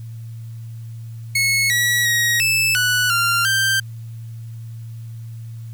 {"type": "tone with pitch steps", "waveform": "sawtooth", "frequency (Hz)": [2189, 1929, 1892, 2630, 1479, 1387, 1569], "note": ["C#7", "B6", "A#6", "E7", "F#6", "F6", "G6"], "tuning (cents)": [-22, -41, 25, -5, -1, -12, 1], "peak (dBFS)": -12, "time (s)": [1.35, 3.8], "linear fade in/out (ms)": 5, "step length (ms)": 350, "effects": ["added 114 Hz sine -30 dBFS peak until 5.73 s", "white hiss -55 dBFS RMS until 5.73 s"]}